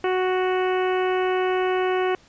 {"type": "harmonic tone", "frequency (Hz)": 370, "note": "F#4", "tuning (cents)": 0, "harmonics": [1, 2, 3, 4, 5, 6, 7, 8], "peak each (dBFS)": [-21, -27, -31, -33, -35, -37, -38, -39], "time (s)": [0.04, 2.15], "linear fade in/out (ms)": 2, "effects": ["pink hiss -54 dBFS RMS until 2.28 s", "resampled to 16000 Hz"]}